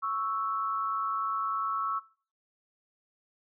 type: tone pair together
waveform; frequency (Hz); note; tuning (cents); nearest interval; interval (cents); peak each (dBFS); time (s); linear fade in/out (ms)
sine; 1108.7 / 1318.5; C#6 / E6; 0 / 0; minor third; 300; -31 / -31; 0.02-2; 20
effects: noise-tail reverb RT60 0.4 s tail -19 dB re dry